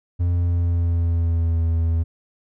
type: tone with pitch glide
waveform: triangle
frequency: 87.31 to 82.5 Hz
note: F2 to E2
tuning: 0 to +2 cents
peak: -15 dBFS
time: 0.19-2.04 s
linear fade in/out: 20 ms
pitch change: -98 cents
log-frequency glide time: 0.32-1.62 s
effects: none